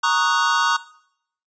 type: chord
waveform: square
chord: D# minor seventh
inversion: second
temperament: equal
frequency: 932.3 / 1108.7 / 1244.5 / 1480 Hz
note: A#5 / C#6 / D#6 / F#6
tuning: 0 / 0 / 0 / 0 cents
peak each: -23 dBFS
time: 0.03-0.77 s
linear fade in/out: 10 ms
effects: noise-tail reverb RT60 0.7 s tail -19 dB re dry + resampled to 16000 Hz